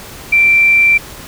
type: tone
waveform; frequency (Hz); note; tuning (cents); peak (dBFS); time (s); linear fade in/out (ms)
sine; 2349; D7; 0; -6; 0.32-0.98; 10
effects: pink hiss -32 dBFS RMS until 1.27 s